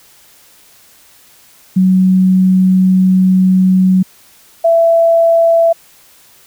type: tone pair in turn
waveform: sine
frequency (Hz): 186.5 / 666.7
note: F#3 / E5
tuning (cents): +14 / +19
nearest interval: octave + minor seventh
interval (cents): 2205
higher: second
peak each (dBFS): -6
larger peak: neither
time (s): 1.76-4.03 / 4.64-5.73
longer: first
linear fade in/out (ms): 10
effects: white hiss -45 dBFS RMS until 6.46 s